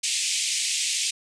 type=band-pass noise; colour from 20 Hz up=white; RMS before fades=-26 dBFS; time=0.03-1.11 s; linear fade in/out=10 ms; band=2200 to 8800 Hz; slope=48 dB/octave; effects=none